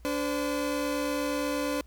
30% pulse tone pair together, 289.3 / 510 Hz, D4 / C5, -26 / -44 cents, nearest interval minor seventh, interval 982 cents, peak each -27 / -29 dBFS, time 0.05-1.81 s, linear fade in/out 0 ms, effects added 60 Hz sine -48 dBFS peak until 1.86 s + pink hiss -65 dBFS RMS until 1.86 s

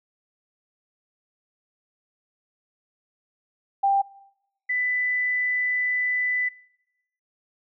sine tone pair in turn, 791 / 1993.2 Hz, G5 / B6, +15 / +15 cents, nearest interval octave + major third, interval 1600 cents, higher second, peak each -17 / -22 dBFS, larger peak first, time 3.83-4.02 / 4.69-6.49 s, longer second, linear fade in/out 10 ms, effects noise-tail reverb RT60 0.9 s tail -22 dB re dry

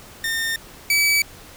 sawtooth tone pair in turn, 1819 / 2292 Hz, A#6 / D7, -43 / -43 cents, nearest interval major third, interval 400 cents, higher second, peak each -18 / -12 dBFS, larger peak second, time 0.24-0.56 / 0.9-1.22 s, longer neither, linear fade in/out 2 ms, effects pink hiss -43 dBFS RMS until 1.56 s

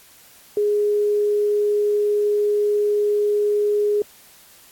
sine tone, 415.3 Hz, G#4, in tune, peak -16 dBFS, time 0.57-4.02 s, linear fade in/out 2 ms, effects white hiss -49 dBFS RMS until 4.71 s + AAC 64 kbps

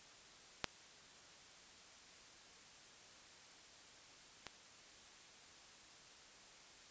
clicks, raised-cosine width 0.2 ms, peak -17 / -28 dBFS, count 2, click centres 0.643 / 4.467 s, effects white hiss -60 dBFS RMS until 6.9 s + resampled to 16000 Hz

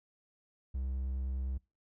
triangle tone with vibrato, 65.41 Hz, C2, in tune, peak -31 dBFS, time 0.74-1.58 s, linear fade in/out 10 ms, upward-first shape sine, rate 9.7 Hz, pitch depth 9 cents each way, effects noise-tail reverb RT60 0.3 s tail -26 dB re dry

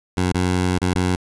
15% pulse tone with dropouts, 91 Hz, F#2, 28 cents flat, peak -11 dBFS, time 0.17-1.16 s, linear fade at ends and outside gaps 5 ms, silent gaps 0.323-0.345 / 0.786-0.816 / 0.936-0.953 s, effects resampled to 24000 Hz

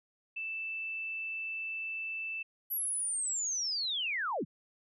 sine tone, 2646 Hz, E7, 6 cents sharp, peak -35 dBFS, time 0.36-2.43 s, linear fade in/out 10 ms
sine linear sweep, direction down, 11800 to 100 Hz, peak -31 dBFS, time 2.7-4.45 s, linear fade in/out 20 ms
effects none

